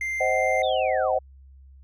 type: tone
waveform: triangle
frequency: 2092 Hz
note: C7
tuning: 1 cent flat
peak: -24 dBFS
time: 0.01-0.62 s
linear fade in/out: 2 ms
type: chord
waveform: sine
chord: C diminished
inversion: none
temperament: just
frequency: 523.3 / 627.9 / 753.5 Hz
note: C5 / Eb5 / Gb5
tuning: 0 / +16 / +31 cents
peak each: -25 dBFS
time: 0.2-1.19 s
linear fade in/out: 10 ms
type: linear sweep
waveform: sine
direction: down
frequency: 3729 to 500 Hz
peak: -31 dBFS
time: 0.63-1.18 s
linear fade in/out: 5 ms
effects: added 67 Hz sine -46 dBFS peak until 1.83 s